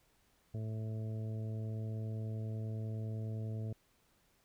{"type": "harmonic tone", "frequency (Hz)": 109.9, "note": "A2", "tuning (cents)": -2, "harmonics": [1, 2, 3, 4, 5, 6], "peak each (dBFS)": [-37, -47, -54, -52, -57, -56], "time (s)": [0.54, 3.73], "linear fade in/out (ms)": 5, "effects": ["pink hiss -72 dBFS RMS until 4.44 s"]}